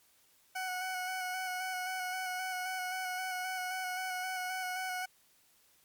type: tone with vibrato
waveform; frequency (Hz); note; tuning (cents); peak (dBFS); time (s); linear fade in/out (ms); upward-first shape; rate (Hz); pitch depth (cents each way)
20% pulse; 740; F#5; 0; -30; 0.55-5.06; 10; square; 3.8; 17
effects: white hiss -67 dBFS RMS until 5.84 s + MP3 96 kbps